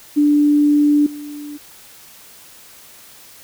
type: tone with level steps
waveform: sine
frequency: 293.7 Hz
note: D4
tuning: in tune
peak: -10 / -28 dBFS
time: 0.16-1.58 s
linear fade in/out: 20 ms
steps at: 1.06 s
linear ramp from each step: 5 ms
effects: white hiss -43 dBFS RMS until 3.43 s